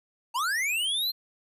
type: linear sweep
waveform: square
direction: up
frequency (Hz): 880 to 4215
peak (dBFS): -26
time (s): 0.34-1.12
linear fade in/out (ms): 20
effects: resampled to 32000 Hz